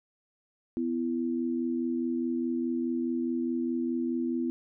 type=tone pair together; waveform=sine; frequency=250 / 334.8 Hz; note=B3 / E4; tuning=+21 / +27 cents; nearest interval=perfect fourth; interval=506 cents; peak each=-29 / -31 dBFS; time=0.77-4.5 s; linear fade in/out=0 ms; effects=none